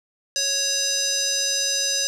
square tone with band-pass filter, 554.4 Hz, C#5, in tune, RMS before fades -23 dBFS, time 0.36-2.07 s, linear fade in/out 0 ms, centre 5600 Hz, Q 4.4, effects none

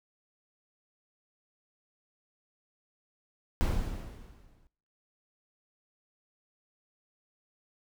brown noise with exponential decay, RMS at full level -25 dBFS, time 3.61-4.67 s, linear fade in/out 0 ms, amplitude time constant 230 ms, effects noise-tail reverb RT60 0.6 s tail -23 dB re dry

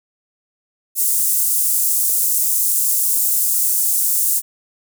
pink high-pass noise, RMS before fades -17 dBFS, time 0.95-4.42 s, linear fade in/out 50 ms, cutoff 8200 Hz, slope 24 dB/octave, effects none

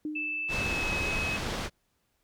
sine tone with exponential decay, 304.3 Hz, D#4, 38 cents flat, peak -29 dBFS, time 0.05-0.7 s, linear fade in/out 2 ms, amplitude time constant 140 ms
sine tone with pitch glide, 2637 to 2556 Hz, E7 to D#7, 0 to +46 cents, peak -30 dBFS, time 0.15-1.37 s, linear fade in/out 10 ms, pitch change -54 cents, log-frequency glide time 0.5-0.91 s
pink low-pass noise, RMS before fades -33 dBFS, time 0.48-1.7 s, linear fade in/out 50 ms, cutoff 5500 Hz, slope 12 dB/octave
effects pink hiss -74 dBFS RMS until 2.23 s

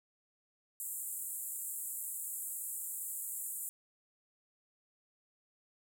pink band-pass noise, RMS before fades -41 dBFS, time 0.8-3.69 s, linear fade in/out 0 ms, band 7400 to 16000 Hz, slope 96 dB/octave, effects none

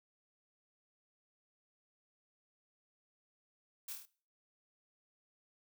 blue noise with echo, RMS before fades -44 dBFS, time 3.88-3.93 s, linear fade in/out 5 ms, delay 25 ms, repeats 5, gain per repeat -3 dB, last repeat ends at 4.055 s, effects noise-tail reverb RT60 0.4 s tail -19 dB re dry

